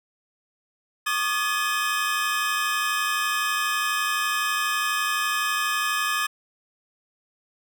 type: tone cluster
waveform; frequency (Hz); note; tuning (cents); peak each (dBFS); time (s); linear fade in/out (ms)
square; 1123 / 1215 / 1706 / 2511 / 3105; C#6 / D#6 / G#6 / D#7 / G7; +22 / -42 / +46 / +15 / -17; -33 / -28 / -28 / -31 / -34; 1.06-6.27; 10
effects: none